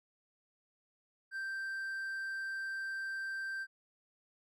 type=tone; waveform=triangle; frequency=1568 Hz; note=G6; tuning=in tune; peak=-35 dBFS; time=1.31-3.67 s; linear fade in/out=50 ms; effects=none